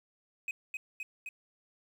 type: tone with echo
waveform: triangle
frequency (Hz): 2525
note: D#7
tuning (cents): +25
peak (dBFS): -31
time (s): 0.48-0.51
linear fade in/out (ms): 2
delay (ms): 260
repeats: 3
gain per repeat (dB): -2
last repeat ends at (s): 1.29
effects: 10-bit